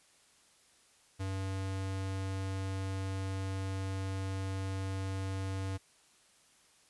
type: tone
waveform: square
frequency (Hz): 96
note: G2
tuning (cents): -36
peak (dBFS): -35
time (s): 1.19-5.78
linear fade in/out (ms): 20
effects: white hiss -65 dBFS RMS until 6.89 s + resampled to 24000 Hz